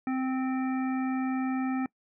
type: harmonic tone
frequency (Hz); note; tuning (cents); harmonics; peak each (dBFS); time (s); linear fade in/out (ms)
260.6; C4; -7; 1 / 3 / 5 / 7 / 9; -27 / -37 / -41 / -44 / -46; 0.07-1.86; 2
effects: noise-tail reverb RT60 0.1 s tail -24 dB re dry